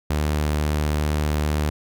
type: tone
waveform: sawtooth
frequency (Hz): 75.2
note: D2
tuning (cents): +42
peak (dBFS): -16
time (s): 0.1-1.7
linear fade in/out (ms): 5
effects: none